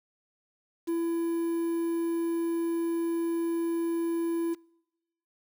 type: tone with quantisation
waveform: triangle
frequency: 335 Hz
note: E4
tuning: 28 cents sharp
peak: -24 dBFS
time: 0.87-4.55 s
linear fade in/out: 20 ms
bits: 8
effects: noise-tail reverb RT60 0.9 s tail -26 dB re dry